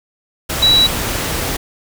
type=tone in noise; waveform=sine; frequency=3913 Hz; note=B7; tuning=17 cents flat; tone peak=-8 dBFS; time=0.62-0.87 s; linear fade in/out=10 ms; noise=pink; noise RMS=-20 dBFS; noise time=0.49-1.57 s; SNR=+9 dB; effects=none